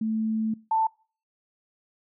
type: tone pair in turn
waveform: sine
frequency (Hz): 220 / 887.1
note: A3 / A5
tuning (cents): 0 / +14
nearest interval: 2 octaves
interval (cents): 2414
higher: second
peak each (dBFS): -24 / -20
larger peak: second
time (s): 0.01-0.54 / 0.71-0.87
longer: first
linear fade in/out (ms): 5
effects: noise-tail reverb RT60 0.4 s tail -24 dB re dry